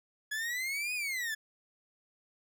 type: exponential two-way sweep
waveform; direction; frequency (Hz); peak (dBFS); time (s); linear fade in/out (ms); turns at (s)
40% pulse; up then down; 1691 to 2520 to 1705; -32; 0.31-1.35; 10; 0.94
effects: none